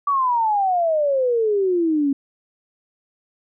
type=exponential sweep; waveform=sine; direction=down; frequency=1159 to 271.5 Hz; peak=-16 dBFS; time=0.07-2.13 s; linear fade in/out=5 ms; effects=none